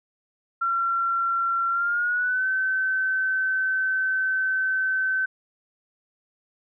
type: tone with pitch glide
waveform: sine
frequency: 1365 to 1532.2 Hz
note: F6 to G6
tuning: -40 to -40 cents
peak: -21 dBFS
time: 0.61-5.26 s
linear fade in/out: 10 ms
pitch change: +200 cents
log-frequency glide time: 1.7-2.47 s
effects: none